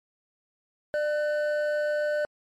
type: tone pair together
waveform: triangle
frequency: 597 / 1504.3 Hz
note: D5 / F#6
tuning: +28 / +28 cents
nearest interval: octave + major third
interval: 1600 cents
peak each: -22 / -31 dBFS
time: 0.94-2.25 s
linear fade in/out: 0 ms
effects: tanh soft clip ceiling -15 dBFS + MP3 64 kbps